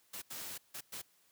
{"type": "noise bursts at uneven times", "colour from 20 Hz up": "white", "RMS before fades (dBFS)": -44, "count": 4, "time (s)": [[0.13, 0.22], [0.3, 0.58], [0.74, 0.81], [0.92, 1.02]], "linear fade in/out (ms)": 10, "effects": ["white hiss -70 dBFS RMS until 1.31 s", "high-pass 60 Hz 12 dB/octave"]}